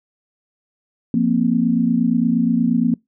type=chord; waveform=sine; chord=F suspended fourth; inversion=none; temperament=equal; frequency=174.61 / 233.1 / 261.6 Hz; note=F3 / Bb3 / C4; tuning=0 / 0 / 0 cents; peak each=-21 / -16 / -20 dBFS; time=1.14-2.94 s; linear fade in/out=2 ms; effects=noise-tail reverb RT60 0.2 s tail -26 dB re dry